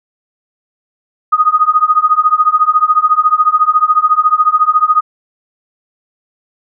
sine tone with tremolo, 1244.5 Hz, D#6, in tune, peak -3 dBFS, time 1.32-5.01 s, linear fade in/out 10 ms, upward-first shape triangle, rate 14 Hz, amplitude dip 100%, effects none

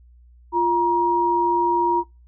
sine tone pair together, 347.4 / 949 Hz, F4 / A#5, -9 / +31 cents, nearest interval octave + perfect fourth, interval 1740 cents, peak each -22 / -17 dBFS, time 0.52-2.04 s, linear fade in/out 50 ms, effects noise-tail reverb RT60 0.3 s tail -25 dB re dry + added 60 Hz sine -47 dBFS peak until 2.27 s

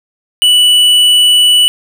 sine tone with tanh clipping, 2960 Hz, F#7, in tune, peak -6 dBFS, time 0.42-1.68 s, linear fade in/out 0 ms, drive 10 dB, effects none

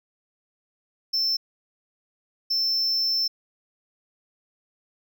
triangle tone bursts at uneven times, 5330 Hz, E8, 18 cents sharp, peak -20 dBFS, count 2, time 1.13-1.37 / 2.5-3.28 s, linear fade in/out 10 ms, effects none

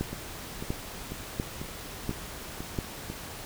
two click trains, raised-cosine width 3 ms, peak -16 / -23 dBFS, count 5 / 7, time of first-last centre 0.01-2.788 / 0.13-3.1 s, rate 1.44 / 2.02 Hz, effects pink hiss -41 dBFS RMS until 3.45 s

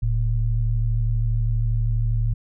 sine tone pair together, 40.1 / 112.5 Hz, E1 / A2, -47 / +39 cents, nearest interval octave + tritone, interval 1786 cents, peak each -21 / -21 dBFS, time 0.02-2.34 s, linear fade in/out 10 ms, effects none

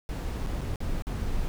brown noise with dropouts, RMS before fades -30 dBFS, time 0.09-1.48 s, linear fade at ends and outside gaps 0 ms, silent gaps 0.463-0.471 / 0.609-0.615 / 0.758-0.804 / 1.022-1.069 s, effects none

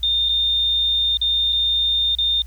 sine tone with dropouts, 3631 Hz, A#7, 46 cents flat, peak -16 dBFS, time 0.03-2.42 s, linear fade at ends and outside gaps 2 ms, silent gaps 0.288-0.292 / 1.172-1.214 / 1.525-1.529 / 2.151-2.185 s, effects added 60 Hz sine -33 dBFS peak until 2.46 s + white hiss -54 dBFS RMS until 2.46 s

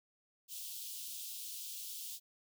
white high-pass noise, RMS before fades -45 dBFS, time 0.48-2.2 s, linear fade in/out 50 ms, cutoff 2900 Hz, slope 48 dB/octave, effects none

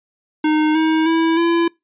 square tone with pitch steps, 307.7 / 317.3 / 327.1 / 337.3 Hz, D#4 / D#4 / E4 / E4, -19 / +34 / -13 / +40 cents, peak -14 dBFS, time 0.44-1.68 s, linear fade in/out 5 ms, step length 310 ms, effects noise-tail reverb RT60 0.2 s tail -26 dB re dry + resampled to 8000 Hz

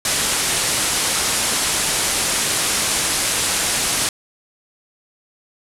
white low-pass noise, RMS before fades -20 dBFS, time 0.05-4.09 s, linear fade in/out 2 ms, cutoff 11000 Hz, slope 48 dB/octave, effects none

